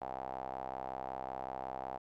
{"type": "tone with band-pass filter", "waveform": "sawtooth", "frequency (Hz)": 65.41, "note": "C2", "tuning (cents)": 0, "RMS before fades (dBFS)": -42, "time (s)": [0.01, 1.98], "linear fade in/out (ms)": 10, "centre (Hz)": 770, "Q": 5.3, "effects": []}